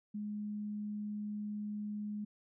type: tone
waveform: sine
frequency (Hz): 208.9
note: G#3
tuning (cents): +10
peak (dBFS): -37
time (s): 0.14-2.25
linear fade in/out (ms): 10
effects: none